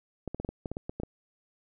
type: clicks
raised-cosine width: 2 ms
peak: -21 dBFS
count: 11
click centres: 0.277 / 0.346 / 0.4 / 0.448 / 0.49 / 0.658 / 0.716 / 0.769 / 0.895 / 1 / 1.034 s
effects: none